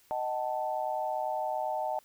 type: chord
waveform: sine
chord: D# diminished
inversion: none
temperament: equal with one note detuned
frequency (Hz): 622.3 / 752.5 / 880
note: D#5 / F#5 / A5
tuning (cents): 0 / +29 / 0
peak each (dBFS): -34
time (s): 0.11-1.99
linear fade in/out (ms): 0
effects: white hiss -63 dBFS RMS until 2.04 s